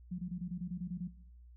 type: tone bursts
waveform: sine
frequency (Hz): 179.9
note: F#3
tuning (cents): -48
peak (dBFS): -35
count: 10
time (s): 0.11-1.079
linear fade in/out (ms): 10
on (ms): 78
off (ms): 21
effects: noise-tail reverb RT60 0.8 s tail -19 dB re dry + added 60 Hz sine -53 dBFS peak until 1.56 s